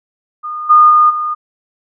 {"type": "tone with level steps", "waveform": "sine", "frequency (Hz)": 1222, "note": "D#6", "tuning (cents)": -32, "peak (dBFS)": [-20, -3, -5, -15], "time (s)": [0.43, 1.35], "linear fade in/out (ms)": 20, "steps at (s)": [0.69, 0.89, 1.09], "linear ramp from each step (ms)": 20, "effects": []}